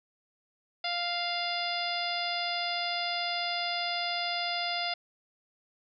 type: harmonic tone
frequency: 698.5 Hz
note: F5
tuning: in tune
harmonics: 1 / 2 / 3 / 4 / 5 / 6 / 7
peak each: -34 / -40 / -37 / -39 / -37 / -41 / -36 dBFS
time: 0.84-4.94 s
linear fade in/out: 5 ms
effects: none